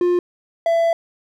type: tone pair in turn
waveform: triangle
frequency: 354 / 668.3 Hz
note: F4 / E5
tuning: +23 / +24 cents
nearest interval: major seventh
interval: 1101 cents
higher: second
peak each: -12 dBFS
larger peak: neither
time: 0.01-0.19 / 0.66-0.93 s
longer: second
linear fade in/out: 2 ms
effects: none